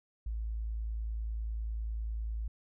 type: tone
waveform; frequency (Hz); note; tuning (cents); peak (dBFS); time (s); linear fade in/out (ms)
sine; 55; A1; 0; -33; 0.26-2.48; 5
effects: none